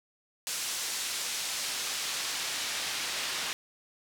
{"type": "noise with band-pass filter sweep", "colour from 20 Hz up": "pink", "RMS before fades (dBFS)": -34, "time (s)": [0.47, 3.53], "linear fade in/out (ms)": 0, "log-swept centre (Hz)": [6700, 3600], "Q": 0.71, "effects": []}